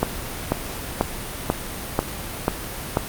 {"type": "click train", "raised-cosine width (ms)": 1, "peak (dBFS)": -3, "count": 7, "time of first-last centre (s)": [0.03, 2.971], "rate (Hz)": 2.04, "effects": ["pink hiss -31 dBFS RMS until 3.08 s", "Opus 32 kbps"]}